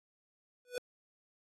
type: tone with exponential growth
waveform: square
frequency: 493.9 Hz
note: B4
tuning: in tune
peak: -32 dBFS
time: 0.65-0.78 s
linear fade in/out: 1 ms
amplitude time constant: 28 ms
effects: AAC 32 kbps